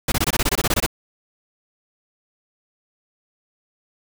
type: noise bursts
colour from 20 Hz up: pink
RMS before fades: -19 dBFS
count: 13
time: 0.08-0.864 s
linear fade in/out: 5 ms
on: 40 ms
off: 22 ms
effects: none